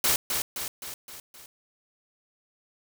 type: noise with echo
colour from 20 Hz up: white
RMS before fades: -23 dBFS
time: 0.04-0.16 s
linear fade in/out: 2 ms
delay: 260 ms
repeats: 5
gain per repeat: -5 dB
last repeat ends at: 1.46 s
effects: none